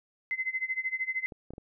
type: tone with tremolo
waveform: sine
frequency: 2054 Hz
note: C7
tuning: 33 cents flat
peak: -26 dBFS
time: 0.31-1.26 s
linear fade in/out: 0 ms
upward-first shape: sine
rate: 13 Hz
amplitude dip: 90%
type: clicks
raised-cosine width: 2 ms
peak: -30 dBFS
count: 4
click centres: 1.322 / 1.506 / 1.536 / 1.581 s
effects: none